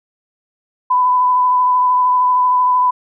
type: tone with vibrato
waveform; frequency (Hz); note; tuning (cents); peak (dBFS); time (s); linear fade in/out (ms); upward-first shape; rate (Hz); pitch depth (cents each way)
sine; 1000; B5; +21; -10; 0.9-2.91; 10; triangle; 13; 18
effects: none

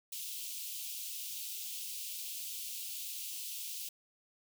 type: high-pass noise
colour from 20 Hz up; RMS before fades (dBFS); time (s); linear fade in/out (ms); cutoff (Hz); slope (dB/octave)
white; -42; 0.12-3.89; 5; 2600; 48
effects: none

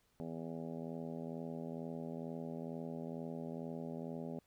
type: harmonic tone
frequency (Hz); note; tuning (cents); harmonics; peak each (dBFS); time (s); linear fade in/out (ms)
82.2; E2; -4; 2 / 3 / 4 / 5 / 6 / 7 / 8 / 9 / 10; -46 / -45 / -55 / -49 / -54 / -51 / -56 / -59 / -60; 0.2-4.39; 0
effects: pink hiss -75 dBFS RMS until 4.46 s

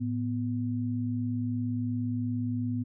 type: tone pair together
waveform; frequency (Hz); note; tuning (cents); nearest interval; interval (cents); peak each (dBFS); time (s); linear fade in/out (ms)
sine; 110 / 247.2; A2 / B3; 0 / +2; octave + major second; 1402; -31 / -30; 0-2.84; 20
effects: none

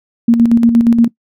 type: tone with tremolo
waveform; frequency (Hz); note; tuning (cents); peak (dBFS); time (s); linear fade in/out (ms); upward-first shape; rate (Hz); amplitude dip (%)
sine; 233.1; A#3; 0; -4; 0.28-1.08; 5; square; 8.5; 50
effects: noise-tail reverb RT60 0.1 s tail -20 dB re dry

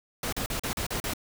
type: noise bursts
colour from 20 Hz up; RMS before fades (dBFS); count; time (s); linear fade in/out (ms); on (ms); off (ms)
pink; -31; 7; 0.23-1.136; 2; 96; 39
effects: none

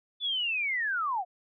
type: linear sweep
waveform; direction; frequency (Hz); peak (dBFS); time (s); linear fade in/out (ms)
sine; down; 3500 to 676; -27; 0.2-1.25; 50
effects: none

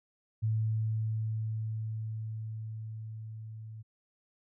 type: tone with level ramp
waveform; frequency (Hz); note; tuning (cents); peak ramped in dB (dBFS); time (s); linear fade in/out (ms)
sine; 110; A2; 0; -26 to -42; 0.42-3.83; 20
effects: none

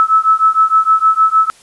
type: beating tone pair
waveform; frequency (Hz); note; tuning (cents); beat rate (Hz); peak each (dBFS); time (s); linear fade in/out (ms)
sine; 1300 / 1306.5; E6 / E6; -24 / -16; 6.5; -11; 0-1.5; 0
effects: white hiss -45 dBFS RMS until 1.62 s + resampled to 24000 Hz

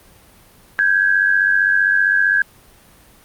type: tone pair together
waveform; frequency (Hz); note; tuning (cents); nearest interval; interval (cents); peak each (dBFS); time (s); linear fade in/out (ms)
sine; 1568 / 1663.4; G6 / G#6; 0 / +2; minor second; 102; -15; 0.79-2.42; 0
effects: pink hiss -48 dBFS RMS until 3.24 s + Opus 32 kbps

